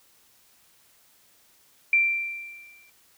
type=tone with exponential decay; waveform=sine; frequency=2356 Hz; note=D7; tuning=5 cents sharp; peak=-15 dBFS; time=1.93-2.9 s; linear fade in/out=2 ms; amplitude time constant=210 ms; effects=white hiss -60 dBFS RMS until 3.17 s